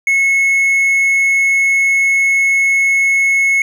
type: tone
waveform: triangle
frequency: 2187 Hz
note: C#7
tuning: 24 cents flat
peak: -8 dBFS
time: 0.07-3.62 s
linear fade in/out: 2 ms
effects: none